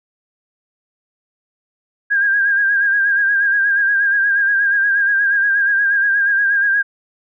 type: tone with vibrato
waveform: sine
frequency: 1616 Hz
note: G#6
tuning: 48 cents flat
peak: -12 dBFS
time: 2.1-6.83 s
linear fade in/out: 20 ms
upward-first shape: sine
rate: 8.4 Hz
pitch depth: 48 cents each way
effects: none